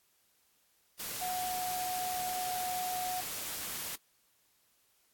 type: tone in noise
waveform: sine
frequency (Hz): 732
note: F#5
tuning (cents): -19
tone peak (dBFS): -34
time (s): 1.21-3.21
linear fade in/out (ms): 10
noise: white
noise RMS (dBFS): -39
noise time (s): 0.99-3.96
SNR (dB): +2
effects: white hiss -71 dBFS RMS until 5.13 s + AAC 64 kbps